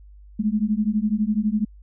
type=beating tone pair; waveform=sine; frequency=206.7 / 218.7 Hz; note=G#3 / A3; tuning=-8 / -10 cents; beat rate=12 Hz; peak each=-22 dBFS; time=0.39-1.65 s; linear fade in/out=10 ms; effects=added 50 Hz sine -43 dBFS peak until 1.82 s